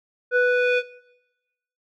square tone with low-pass filter sweep, 493.9 Hz, B4, in tune, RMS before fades -19 dBFS, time 0.31-0.83 s, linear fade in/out 50 ms, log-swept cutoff 1500 to 2700 Hz, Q 3, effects noise-tail reverb RT60 1.0 s tail -19 dB re dry

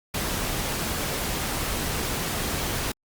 pink noise, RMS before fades -28 dBFS, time 0.14-2.92 s, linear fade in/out 5 ms, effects Opus 48 kbps

